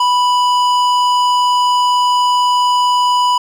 sine tone with hard clipping, 987.8 Hz, B5, in tune, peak -12 dBFS, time 0-3.38 s, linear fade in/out 5 ms, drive 12 dB, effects none

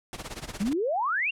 pink noise with tremolo, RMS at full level -35 dBFS, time 0.13-0.73 s, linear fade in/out 0 ms, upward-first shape sine, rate 17 Hz, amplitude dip 85%
sine exponential sweep, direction up, 185 to 2854 Hz, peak -24 dBFS, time 0.6-1.31 s, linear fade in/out 10 ms
effects low-pass 10000 Hz 12 dB/octave

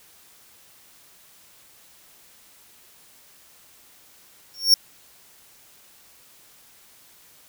45% pulse tone with exponential growth, 5500 Hz, F8, 27 cents flat, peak -8 dBFS, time 4.54-4.74 s, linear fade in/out 1 ms, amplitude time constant 43 ms, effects white hiss -53 dBFS RMS until 7.48 s

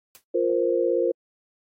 white noise with exponential decay, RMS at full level -42 dBFS, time 0.15-0.24 s, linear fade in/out 0 ms, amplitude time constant 19 ms
sine chord, F suspended fourth, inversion none, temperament equal, 349.2 / 466.2 / 523.3 Hz, F4 / Bb4 / C5, 0 / 0 / 0 cents, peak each -24 dBFS, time 0.34-1.12 s, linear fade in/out 10 ms
effects AAC 48 kbps

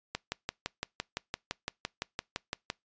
click train, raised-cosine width 0.2 ms, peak -15 dBFS, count 16, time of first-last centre 0.15-2.701 s, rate 5.88 Hz, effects noise-tail reverb RT60 0.2 s tail -25 dB re dry + resampled to 16000 Hz

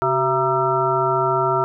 harmonic tone with a mistuned harmonic, 134 Hz, C3, 42 cents sharp, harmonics 1 / 3 / 5 / 7 / 9 / 10, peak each -27 / -22 / -23 / -22 / -28 / -22 dBFS, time 0.02-1.64 s, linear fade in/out 0 ms, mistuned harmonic 3, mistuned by -91 cents, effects none

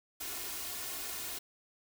white noise with comb filter, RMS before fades -40 dBFS, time 0.2-1.39 s, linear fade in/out 10 ms, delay 2.8 ms, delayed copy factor +0.65, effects none

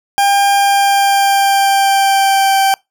40% pulse tone with pitch glide, 800 to 779.5 Hz, G5 to G5, +35 to -10 cents, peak -8 dBFS, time 0.18-2.74 s, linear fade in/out 0 ms, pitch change -45 cents, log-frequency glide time 0.51-2.62 s, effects noise-tail reverb RT60 0.2 s tail -26 dB re dry

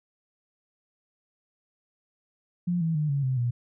sine tone with pitch steps, 175.9 / 163.18 / 151.37 / 140.42 / 130.26 / 120.84 Hz, F3 / E3 / D#3 / C#3 / C3 / B2, +13 / -17 / -47 / +23 / -7 / -37 cents, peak -23 dBFS, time 2.67-3.51 s, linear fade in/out 10 ms, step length 140 ms, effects none

